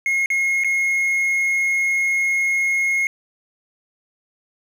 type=tone with dropouts; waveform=triangle; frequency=2157 Hz; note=C#7; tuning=48 cents flat; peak=-15 dBFS; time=0.06-3.07 s; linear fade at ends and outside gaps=1 ms; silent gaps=0.26-0.302 / 0.637-0.645 s; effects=9-bit